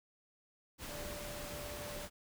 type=tone in noise; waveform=sine; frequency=587.3 Hz; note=D5; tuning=in tune; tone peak=-47 dBFS; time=0.86-2.08 s; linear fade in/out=50 ms; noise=pink; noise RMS=-45 dBFS; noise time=0.78-2.1 s; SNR=-5 dB; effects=none